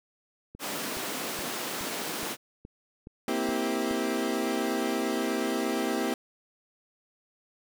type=click train; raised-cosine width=3 ms; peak=-30 dBFS; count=9; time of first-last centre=0.55-3.911 s; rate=2.38 Hz
type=high-pass noise; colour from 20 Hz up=pink; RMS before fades=-34 dBFS; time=0.59-2.37 s; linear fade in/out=50 ms; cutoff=200 Hz; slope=24 dB/octave
type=chord; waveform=30% pulse; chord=C dominant seventh; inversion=third; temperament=equal with one note detuned; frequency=233.1 / 261.6 / 324.9 / 392 Hz; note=Bb3 / C4 / E4 / G4; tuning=0 / 0 / -25 / 0 cents; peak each=-30 dBFS; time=3.28-6.14 s; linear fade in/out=2 ms
effects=none